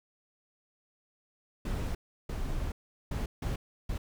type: noise bursts at uneven times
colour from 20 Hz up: brown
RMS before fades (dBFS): -33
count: 5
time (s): 1.65-1.95 / 2.29-2.72 / 3.11-3.26 / 3.42-3.56 / 3.89-3.98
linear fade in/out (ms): 5
effects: none